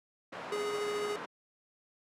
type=low-pass noise; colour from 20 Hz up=white; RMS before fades=-42 dBFS; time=0.32-1.26 s; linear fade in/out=10 ms; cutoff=1300 Hz; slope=12 dB/octave
type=tone with tremolo; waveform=square; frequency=415.3 Hz; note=G#4; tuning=in tune; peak=-32 dBFS; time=0.52-1.16 s; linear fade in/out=2 ms; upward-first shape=triangle; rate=14 Hz; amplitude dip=30%
effects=high-pass 200 Hz 12 dB/octave + low-pass 10000 Hz 12 dB/octave